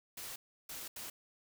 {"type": "noise bursts at uneven times", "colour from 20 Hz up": "white", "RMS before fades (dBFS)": -45, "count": 3, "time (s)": [[0.17, 0.36], [0.69, 0.88], [0.96, 1.1]], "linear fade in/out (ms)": 5, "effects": []}